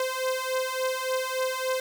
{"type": "beating tone pair", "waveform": "sawtooth", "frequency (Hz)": [516, 519.5], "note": ["C5", "C5"], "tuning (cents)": [-24, -12], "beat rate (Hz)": 3.5, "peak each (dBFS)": [-26, -25], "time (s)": [0, 1.8], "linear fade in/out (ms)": 2, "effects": []}